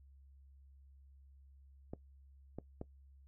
clicks, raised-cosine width 2 ms, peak -29 dBFS, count 3, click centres 1.935 / 2.586 / 2.814 s, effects noise-tail reverb RT60 0.1 s tail -19 dB re dry + added 68 Hz sine -58 dBFS peak until 3.27 s

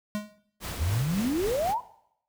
square tone with exponential decay, 209.4 Hz, G#3, 15 cents sharp, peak -26 dBFS, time 0.15-0.38 s, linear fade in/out 0 ms, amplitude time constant 50 ms
pink noise with tremolo, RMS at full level -35 dBFS, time 0.6-1.75 s, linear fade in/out 50 ms, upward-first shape triangle, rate 3.7 Hz, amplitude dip 35%
sine exponential sweep, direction up, 69.3 to 1040 Hz, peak -24 dBFS, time 0.77-1.81 s, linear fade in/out 50 ms
effects noise-tail reverb RT60 0.7 s tail -17 dB re dry

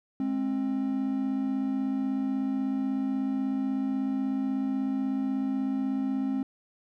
triangle tone pair together, 209.6 / 265.9 Hz, G#3 / C4, +16 / +28 cents, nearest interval major third, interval 412 cents, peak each -31 / -25 dBFS, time 0.2-6.43 s, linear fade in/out 2 ms, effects none

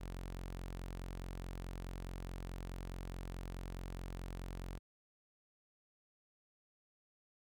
sawtooth tone, 44.71 Hz, F1, 41 cents sharp, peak -39 dBFS, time 0-4.79 s, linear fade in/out 20 ms, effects none

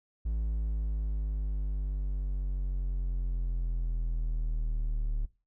triangle linear sweep, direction down, 55 to 36.71 Hz, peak -26 dBFS, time 0.25-5.26 s, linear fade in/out 10 ms, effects noise-tail reverb RT60 0.3 s tail -20 dB re dry

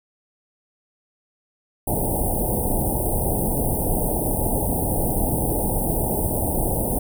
pink band-stop noise, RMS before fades -22 dBFS, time 1.87-6.99 s, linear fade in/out 5 ms, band 890 to 8800 Hz, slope 96 dB/octave, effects none

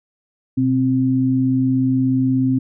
sine tone pair together, 125 / 261.7 Hz, B2 / C4, +21 / 0 cents, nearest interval octave + minor second, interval 1279 cents, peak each -20 / -15 dBFS, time 0.57-2.59 s, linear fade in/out 10 ms, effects none

